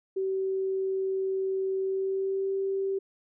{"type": "tone with pitch glide", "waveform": "sine", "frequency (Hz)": [382.8, 388.6], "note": ["G4", "G4"], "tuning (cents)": [-41, -15], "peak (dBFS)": -26, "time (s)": [0.16, 2.99], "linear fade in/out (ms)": 10, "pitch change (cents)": 26, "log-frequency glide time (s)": [1.8, 2.53], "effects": []}